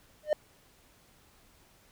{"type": "tone with exponential growth", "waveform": "triangle", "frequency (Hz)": 606, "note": "D#5", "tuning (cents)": -46, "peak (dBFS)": -17, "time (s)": [0.23, 0.33], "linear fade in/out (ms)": 2, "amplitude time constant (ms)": 21, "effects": ["pink hiss -62 dBFS RMS until 1.91 s"]}